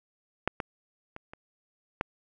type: clicks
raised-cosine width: 0.5 ms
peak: -10 / -16 / -25 / -28 / -12 dBFS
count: 5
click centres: 0.476 / 0.602 / 1.164 / 1.335 / 2.011 s
effects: none